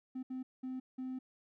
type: tone bursts at uneven times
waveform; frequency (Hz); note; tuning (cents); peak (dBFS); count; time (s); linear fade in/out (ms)
triangle; 258; C4; -24; -35; 4; 0.15-0.23 / 0.3-0.43 / 0.63-0.8 / 0.98-1.19; 10
effects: tanh soft clip ceiling -33 dBFS